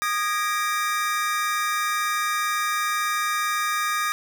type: tone cluster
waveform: square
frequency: 1232 / 1653 / 1886 / 2344 Hz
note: D#6 / G#6 / A#6 / D7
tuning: -17 / -9 / +20 / -4 cents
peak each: -25 / -31 / -33 / -32 dBFS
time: 0.02-4.12 s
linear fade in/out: 0 ms
effects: none